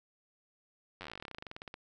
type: slowing click train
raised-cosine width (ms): 0.3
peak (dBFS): -27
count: 26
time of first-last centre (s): 1.01-1.741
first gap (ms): 10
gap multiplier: 1.08
effects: none